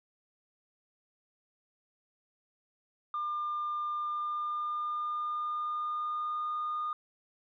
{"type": "tone with pitch glide", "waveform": "sine", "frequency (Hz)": [1200, 1221.7], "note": ["D6", "D#6"], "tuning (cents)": [37, -32], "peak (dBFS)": -30, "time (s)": [3.14, 6.93], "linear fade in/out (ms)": 2, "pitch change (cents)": 31, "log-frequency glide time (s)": [3.98, 6.48], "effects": ["tanh soft clip ceiling -28 dBFS"]}